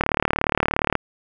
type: click train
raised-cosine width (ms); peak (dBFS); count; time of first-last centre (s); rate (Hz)
0.5; -3; 36; 0.01-0.953; 37.1
effects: none